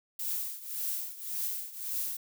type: noise with tremolo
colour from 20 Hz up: violet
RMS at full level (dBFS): -32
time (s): 0.19-2.17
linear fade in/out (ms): 5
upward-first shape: triangle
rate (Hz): 1.8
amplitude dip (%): 85
effects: none